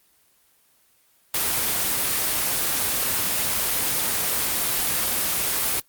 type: noise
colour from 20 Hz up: white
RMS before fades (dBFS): -23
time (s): 1.34-5.8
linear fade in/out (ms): 2
effects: white hiss -61 dBFS RMS until 5.88 s + Opus 24 kbps